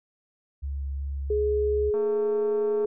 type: tone with vibrato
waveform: sine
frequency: 69.3 Hz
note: C#2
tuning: in tune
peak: -28 dBFS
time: 0.62-1.91 s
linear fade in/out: 20 ms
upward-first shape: square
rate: 2.7 Hz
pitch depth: 9 cents each way
type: tone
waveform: sine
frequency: 419.1 Hz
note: G#4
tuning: 16 cents sharp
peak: -22 dBFS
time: 1.3-2.86 s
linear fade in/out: 5 ms
type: click train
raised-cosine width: 1 ms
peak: -27 dBFS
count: 205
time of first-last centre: 1.94-2.847 s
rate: 225 Hz
effects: none